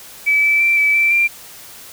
sine tone with pitch steps, 2299 / 2315 / 2345 / 2302 / 2334 / 2374 Hz, D7 / D7 / D7 / D7 / D7 / D7, -37 / -25 / -3 / -35 / -11 / +18 cents, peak -11 dBFS, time 0.26-1.28 s, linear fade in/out 20 ms, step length 170 ms, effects white hiss -38 dBFS RMS until 1.92 s

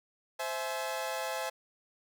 sawtooth chord, C augmented, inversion none, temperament equal with one note detuned, 523.3 / 659.3 / 849 Hz, C5 / E5 / G#5, 0 / 0 / +38 cents, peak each -34 dBFS, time 0.39-1.5 s, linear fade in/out 10 ms, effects none

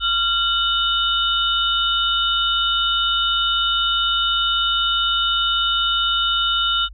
sine tone cluster, 1382 / 2979 / 3668 Hz, F6 / F#7 / A#7, -19 / +11 / -29 cents, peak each -21 dBFS, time 0-6.89 s, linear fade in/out 50 ms, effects added 50 Hz sine -36 dBFS peak until 6.93 s

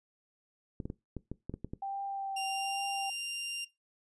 clicks, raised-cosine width 3 ms, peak -25 dBFS, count 9, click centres 0.802 / 0.855 / 0.901 / 1.167 / 1.316 / 1.496 / 1.54 / 1.646 / 1.735 s
sine tone with vibrato, 784 Hz, G5, in tune, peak -34 dBFS, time 1.82-3.1 s, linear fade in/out 5 ms, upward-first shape triangle, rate 1.2 Hz, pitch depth 21 cents each way
sawtooth tone, 2787 Hz, F7, 4 cents flat, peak -32 dBFS, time 2.36-3.65 s, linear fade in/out 10 ms
effects noise-tail reverb RT60 0.2 s tail -20 dB re dry + resampled to 24000 Hz

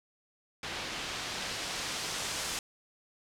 white noise with low-pass filter sweep, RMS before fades -37 dBFS, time 0.63-2.59 s, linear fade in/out 2 ms, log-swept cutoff 3600 to 7600 Hz, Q 0.8, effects none

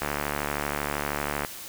click train, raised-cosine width 0.5 ms, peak -12 dBFS, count 105, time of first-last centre 0.02-1.449 s, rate 72.8 Hz, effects white hiss -40 dBFS RMS until 1.68 s

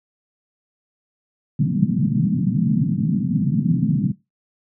pink band-pass noise, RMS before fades -19 dBFS, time 1.59-4.12 s, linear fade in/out 10 ms, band 130 to 240 Hz, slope 48 dB/octave, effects noise-tail reverb RT60 0.2 s tail -18 dB re dry

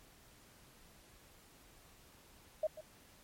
sine tone with echo, 622.3 Hz, D#5, in tune, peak -30 dBFS, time 2.63-2.67 s, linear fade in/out 5 ms, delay 140 ms, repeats 1, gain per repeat -15 dB, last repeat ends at 2.81 s, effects pink hiss -62 dBFS RMS until 3.23 s + MP3 64 kbps

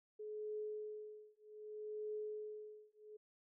sine tone with tremolo, 425.6 Hz, G#4, 42 cents sharp, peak -40 dBFS, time 0.19-3.17 s, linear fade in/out 10 ms, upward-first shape triangle, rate 0.64 Hz, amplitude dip 100%, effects none

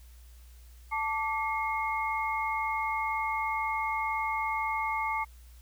sine tone cluster, 883 / 1161 / 2152 Hz, A5 / D6 / C7, +6 / -20 / +48 cents, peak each -31 / -34 / -33 dBFS, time 0.91-5.25 s, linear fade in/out 20 ms, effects added 60 Hz sine -49 dBFS peak until 5.61 s + white hiss -62 dBFS RMS until 5.61 s

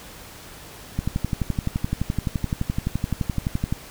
click train, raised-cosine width 5 ms, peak -10 dBFS, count 33, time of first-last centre 0.99-3.725 s, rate 11.7 Hz, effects pink hiss -42 dBFS RMS until 3.9 s

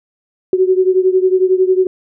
sine beating tone pair, 370 / 381 Hz, F#4 / G4, 0 / -49 cents, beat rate 11 Hz, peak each -11 / -14 dBFS, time 0.53-1.87 s, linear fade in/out 2 ms, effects none

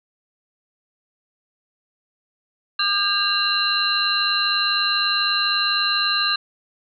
sine tone cluster, 1209 / 1606 / 2779 / 3916 / 4096 Hz, D6 / G6 / F7 / B7 / C8, +50 / +41 / -9 / -15 / -38 cents, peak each -25 / -25 / -26 / -27 / -21 dBFS, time 2.79-6.36 s, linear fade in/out 5 ms, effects none

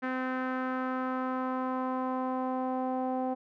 sawtooth tone with low-pass filter sweep, 257.6 Hz, C4, 27 cents flat, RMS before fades -32 dBFS, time 0.02-3.35 s, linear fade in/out 20 ms, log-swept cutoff 1700 to 750 Hz, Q 2.8, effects none

